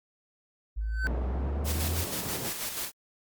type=exponential sweep; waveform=sine; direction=up; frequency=51.91 to 87 Hz; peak=-28 dBFS; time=0.76-2.05 s; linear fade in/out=20 ms
type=tone with exponential growth; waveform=triangle; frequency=1526 Hz; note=G6; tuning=47 cents flat; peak=-23 dBFS; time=0.81-1.07 s; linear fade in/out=0 ms; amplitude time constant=56 ms
type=band-pass noise; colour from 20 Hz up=pink; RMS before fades=-38 dBFS; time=1.03-2.52 s; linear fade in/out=50 ms; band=110 to 770 Hz; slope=12 dB/octave
type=noise with tremolo; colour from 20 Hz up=white; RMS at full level=-33 dBFS; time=1.64-2.92 s; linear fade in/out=50 ms; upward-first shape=square; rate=6.2 Hz; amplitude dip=40%
effects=Opus 48 kbps